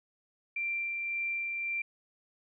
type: tone with tremolo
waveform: sine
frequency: 2361 Hz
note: D7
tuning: 9 cents sharp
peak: -30 dBFS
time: 0.56-1.82 s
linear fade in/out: 5 ms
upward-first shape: sine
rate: 1.8 Hz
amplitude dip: 25%
effects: none